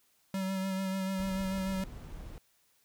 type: tone with vibrato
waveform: square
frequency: 191 Hz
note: G3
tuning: 45 cents flat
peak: -32 dBFS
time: 0.34-1.84 s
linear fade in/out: 2 ms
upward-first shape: sine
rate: 6.8 Hz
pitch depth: 23 cents each way
type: noise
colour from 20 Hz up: brown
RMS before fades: -44 dBFS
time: 1.19-2.38 s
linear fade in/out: 0 ms
effects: white hiss -70 dBFS RMS until 2.84 s